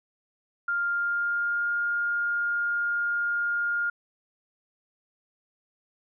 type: tone with pitch glide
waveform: sine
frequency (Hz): 1400 to 1413.8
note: F6 to F6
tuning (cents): +4 to +21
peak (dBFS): -24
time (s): 0.68-3.9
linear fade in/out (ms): 5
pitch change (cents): +17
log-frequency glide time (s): 0.89-1.7
effects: none